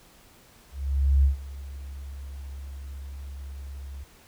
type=tone with ADSR envelope; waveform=sine; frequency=68.7 Hz; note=C#2; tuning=15 cents flat; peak=-15 dBFS; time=0.71-4.04 s; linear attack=530 ms; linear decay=120 ms; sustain=-20 dB; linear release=9 ms; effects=pink hiss -55 dBFS RMS until 4.27 s